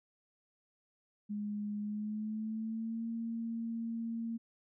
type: tone with pitch glide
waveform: sine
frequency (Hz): 207.7 to 229.1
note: G#3 to A#3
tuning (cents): 0 to -30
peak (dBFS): -35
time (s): 1.29-4.38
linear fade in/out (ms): 20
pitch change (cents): +170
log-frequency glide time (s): 1.8-3.07
effects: none